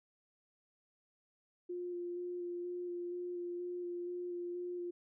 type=tone with vibrato; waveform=sine; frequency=352.6 Hz; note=F4; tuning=17 cents sharp; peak=-38 dBFS; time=1.69-4.91 s; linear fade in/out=10 ms; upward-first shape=square; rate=2.1 Hz; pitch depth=11 cents each way; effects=none